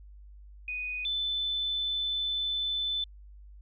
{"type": "tone pair in turn", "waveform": "sine", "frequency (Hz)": [2486, 3516], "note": ["D#7", "A7"], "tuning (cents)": [-2, -2], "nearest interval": "tritone", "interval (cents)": 600, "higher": "second", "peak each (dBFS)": [-32, -28], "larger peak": "second", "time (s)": [[0.68, 1.05], [1.05, 3.04]], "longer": "second", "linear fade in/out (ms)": 2, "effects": ["added 50 Hz sine -47 dBFS peak until 3.61 s"]}